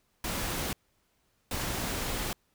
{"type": "noise bursts at uneven times", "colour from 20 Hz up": "pink", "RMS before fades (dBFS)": -33, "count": 2, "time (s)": [[0.24, 0.73], [1.51, 2.33]], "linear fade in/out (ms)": 2, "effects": ["pink hiss -72 dBFS RMS until 2.54 s"]}